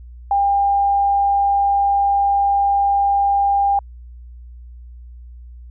sine tone, 800 Hz, G5, 35 cents sharp, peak -13 dBFS, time 0.31-3.79 s, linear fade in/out 2 ms, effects added 60 Hz sine -35 dBFS peak until 5.7 s

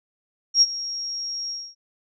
sine tone with ADSR envelope, 5588 Hz, F8, in tune, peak -10 dBFS, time 0.54-1.75 s, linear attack 76 ms, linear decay 38 ms, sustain -17 dB, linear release 250 ms, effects none

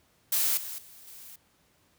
blue noise with level steps, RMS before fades -26 / -38 / -51 / -47 dBFS, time 0.32-1.36 s, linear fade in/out 5 ms, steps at 0.57 / 0.78 / 1.07 s, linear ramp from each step 5 ms, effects pink hiss -66 dBFS RMS until 1.98 s + high-pass 60 Hz 12 dB/octave

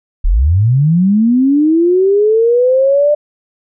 sine linear sweep, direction up, 31.1 to 599 Hz, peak -7 dBFS, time 0.24-3.15 s, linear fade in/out 10 ms, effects none

